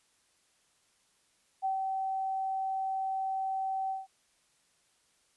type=tone with ADSR envelope; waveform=sine; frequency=768 Hz; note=G5; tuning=36 cents flat; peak=-27 dBFS; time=1.62-4.07 s; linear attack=31 ms; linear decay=120 ms; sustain=-3 dB; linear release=170 ms; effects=white hiss -70 dBFS RMS until 5.36 s + resampled to 24000 Hz